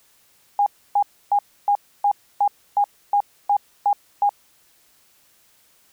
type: tone bursts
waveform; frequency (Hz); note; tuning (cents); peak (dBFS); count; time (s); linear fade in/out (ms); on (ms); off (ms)
sine; 815; G#5; -33; -14; 11; 0.59-4.293; 2; 73; 290
effects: white hiss -58 dBFS RMS until 5.92 s